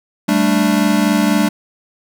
square chord, G suspended second, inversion none, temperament equal, 196 / 220 / 293.7 Hz, G3 / A3 / D4, 0 / 0 / 0 cents, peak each -17 dBFS, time 0.28-1.49 s, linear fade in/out 10 ms, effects none

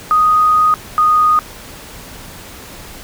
sine tone pair in turn, 1244.5 / 1237.9 Hz, D#6 / D#6, 0 / -9 cents, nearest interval unison, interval 9 cents, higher first, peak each -8 dBFS, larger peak neither, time 0.11-0.74 / 0.98-1.39 s, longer first, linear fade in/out 0 ms, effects pink hiss -34 dBFS RMS until 3.03 s

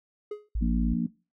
triangle tone with exponential decay, 418.8 Hz, G#4, 15 cents sharp, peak -27 dBFS, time 0.31-0.49 s, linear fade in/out 5 ms, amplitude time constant 39 ms
sine tone, 53.4 Hz, G#1, 49 cents sharp, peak -25 dBFS, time 0.55-0.94 s, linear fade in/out 5 ms
harmonic tone, 58.27 Hz, A#1, in tune, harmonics 3 / 4 / 5, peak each -29 / -27 / -35 dBFS, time 0.61-1.07 s, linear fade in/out 10 ms
effects noise-tail reverb RT60 0.3 s tail -20 dB re dry

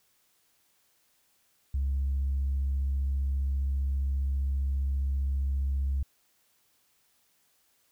sine tone with vibrato, 68.2 Hz, C#2, 28 cents flat, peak -24 dBFS, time 1.74-6.03 s, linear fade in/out 5 ms, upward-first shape sine, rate 15 Hz, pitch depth 11 cents each way, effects tanh soft clip ceiling -23 dBFS + white hiss -69 dBFS RMS until 7.91 s

